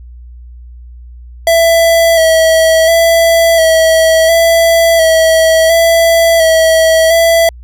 square tone with vibrato, 656 Hz, E5, 9 cents flat, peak -6 dBFS, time 1.47-7.49 s, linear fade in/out 2 ms, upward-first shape square, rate 0.71 Hz, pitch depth 24 cents each way, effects added 60 Hz sine -29 dBFS peak until 7.63 s

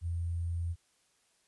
sine tone with sample-and-hold, 85 Hz, F2, 46 cents flat, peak -31 dBFS, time 0.01-0.76 s, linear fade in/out 50 ms, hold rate 8820 Hz, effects white hiss -71 dBFS RMS until 1.47 s + resampled to 24000 Hz

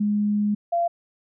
sine tone pair in turn, 207.7 / 686.2 Hz, G#3 / F5, 0 / -31 cents, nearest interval octave + major sixth, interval 2069 cents, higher second, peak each -19 dBFS, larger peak neither, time 0-0.55 / 0.72-0.88 s, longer first, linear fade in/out 10 ms, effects none

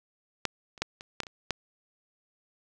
clicks, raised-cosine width 0.2 ms, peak -9 / -30 / -10 / -25 / -11 / -24 / -26 / -11 dBFS, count 8, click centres 0.453 / 0.778 / 0.82 / 1.009 / 1.203 / 1.234 / 1.268 / 1.507 s, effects none

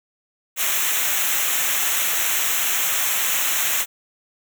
white noise with comb filter, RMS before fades -21 dBFS, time 0.56-3.86 s, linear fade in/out 50 ms, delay 0.21 ms, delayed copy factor -0.8, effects none

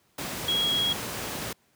sine tone in noise, 3305 Hz, G#7, 9 cents flat, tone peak -23 dBFS, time 0.48-0.93 s, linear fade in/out 5 ms, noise pink, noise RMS -33 dBFS, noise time 0.18-1.53 s, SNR +7 dB, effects pink hiss -66 dBFS RMS until 1.75 s + high-pass 100 Hz 12 dB/octave

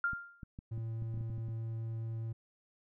sine tone with exponential decay, 1396.9 Hz, F6, in tune, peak -27 dBFS, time 0.04-0.44 s, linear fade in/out 2 ms, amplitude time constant 85 ms
clicks, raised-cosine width 5 ms, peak -32 dBFS, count 11, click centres 0.133 / 0.432 / 0.589 / 0.777 / 1.023 / 1.143 / 1.174 / 1.209 / 1.3 / 1.38 / 1.486 s
triangle tone, 113.1 Hz, A2, 48 cents sharp, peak -34 dBFS, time 0.71-2.33 s, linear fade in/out 10 ms
effects none

